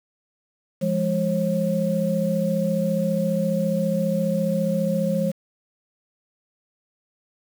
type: tone cluster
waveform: sine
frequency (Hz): 171.3 / 206 / 539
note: F3 / G#3 / C#5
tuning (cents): -33 / -14 / -49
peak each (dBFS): -24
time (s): 0.81-5.32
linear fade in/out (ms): 20
effects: 7-bit